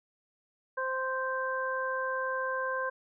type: harmonic tone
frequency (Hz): 522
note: C5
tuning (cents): -4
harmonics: 1 / 2 / 3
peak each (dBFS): -34 / -34 / -34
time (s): 0.77-2.9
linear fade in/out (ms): 10
effects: none